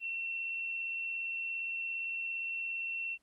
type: tone with amplitude modulation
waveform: sine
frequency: 2709 Hz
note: E7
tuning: 47 cents sharp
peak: -33 dBFS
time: 0-3.18 s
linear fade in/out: 50 ms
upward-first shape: sine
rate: 77.4 Hz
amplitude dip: 30%
effects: pink hiss -75 dBFS RMS until 3.22 s + Opus 24 kbps